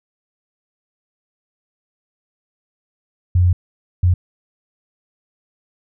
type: tone bursts at uneven times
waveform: sine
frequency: 89.3 Hz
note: F2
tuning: 39 cents sharp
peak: -10 dBFS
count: 2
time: 3.35-3.53 / 4.03-4.14 s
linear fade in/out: 5 ms
effects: none